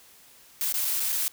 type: noise with dropouts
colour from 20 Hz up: blue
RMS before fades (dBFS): -27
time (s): 0.61-1.28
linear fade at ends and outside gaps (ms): 0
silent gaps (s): 0.724-0.741 / 0.847-0.851 / 0.998-1.003 / 1.123-1.127
effects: white hiss -54 dBFS RMS until 1.32 s